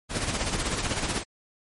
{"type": "noise with tremolo", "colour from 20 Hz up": "pink", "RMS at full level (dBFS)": -26, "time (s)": [0.09, 1.24], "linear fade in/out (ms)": 50, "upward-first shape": "sine", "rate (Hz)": 16, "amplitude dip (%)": 55, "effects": ["MP3 48 kbps"]}